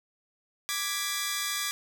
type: chord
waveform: 10% pulse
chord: G# diminished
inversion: second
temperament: equal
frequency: 1174.7 / 1661.2 / 1975.5 Hz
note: D6 / G#6 / B6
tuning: 0 / 0 / 0 cents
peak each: -25 dBFS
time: 0.69-1.71 s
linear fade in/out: 0 ms
effects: none